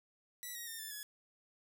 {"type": "tone with pitch steps", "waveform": "5% pulse", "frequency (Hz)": [1958, 1888, 1820.6, 1755.5, 1692.8], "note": ["B6", "A#6", "A#6", "A6", "G#6"], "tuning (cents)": [-15, 22, -41, -4, 33], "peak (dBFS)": -33, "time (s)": [0.43, 1.03], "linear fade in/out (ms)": 0, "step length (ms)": 120, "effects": []}